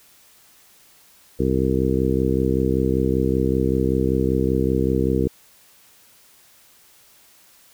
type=harmonic tone; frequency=65.2 Hz; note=C2; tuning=5 cents flat; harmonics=1 / 2 / 3 / 4 / 5 / 6 / 7; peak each=-25 / -25 / -25 / -25 / -25 / -25 / -25 dBFS; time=1.39-5.28 s; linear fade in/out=10 ms; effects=white hiss -53 dBFS RMS until 7.73 s